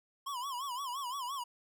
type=tone with vibrato; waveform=square; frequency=1046.5 Hz; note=C6; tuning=in tune; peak=-37 dBFS; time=0.26-1.44 s; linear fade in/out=10 ms; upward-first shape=sine; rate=5.8 Hz; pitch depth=150 cents each way; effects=none